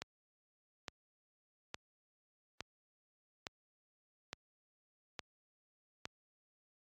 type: click train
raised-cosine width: 0.2 ms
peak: -23 dBFS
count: 8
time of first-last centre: 0.02-6.054 s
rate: 1.16 Hz
effects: high-pass 60 Hz 12 dB/octave + AAC 48 kbps